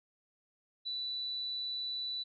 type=tone; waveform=sine; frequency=3967 Hz; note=B7; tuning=7 cents sharp; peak=-35 dBFS; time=0.85-2.24 s; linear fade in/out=20 ms; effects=none